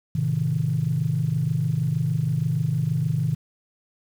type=chord; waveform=sine; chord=A diminished; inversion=none; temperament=just; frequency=110 / 132 / 158.4 Hz; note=A2 / C3 / Eb3; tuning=0 / +16 / +31 cents; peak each=-28 / -24 / -23 dBFS; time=0.15-3.35 s; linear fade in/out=5 ms; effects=tanh soft clip ceiling -12 dBFS + 8-bit